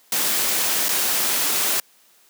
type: noise with dropouts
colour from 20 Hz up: white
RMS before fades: -21 dBFS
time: 0.12-1.8 s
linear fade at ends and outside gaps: 2 ms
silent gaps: 0.885-0.89 s
effects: white hiss -56 dBFS RMS until 2.29 s + high-pass 200 Hz 12 dB/octave